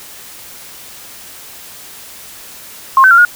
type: tone with pitch steps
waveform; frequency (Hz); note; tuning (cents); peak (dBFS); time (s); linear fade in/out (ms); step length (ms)
sine; 1068 / 1530 / 1383 / 1437; C6 / G6 / F6 / F6; +35 / -42 / -17 / +49; -3; 2.97-3.25; 2; 70
effects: white hiss -34 dBFS RMS until 3.35 s